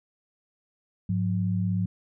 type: tone pair together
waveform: sine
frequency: 103.83 / 180.21 Hz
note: G#2 / F#3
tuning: 0 / -45 cents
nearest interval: minor seventh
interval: 955 cents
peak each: -26 dBFS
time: 1.09-1.86 s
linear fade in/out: 5 ms
effects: none